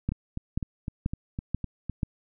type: two click trains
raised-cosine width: 5 ms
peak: -14 / -19 dBFS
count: 5 / 8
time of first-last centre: 0.09-2.032 / 0.12-1.897 s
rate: 2.06 / 3.94 Hz
effects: none